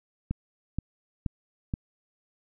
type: click train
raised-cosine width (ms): 5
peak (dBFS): -16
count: 4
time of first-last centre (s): 0.31-1.739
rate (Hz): 2.1
effects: none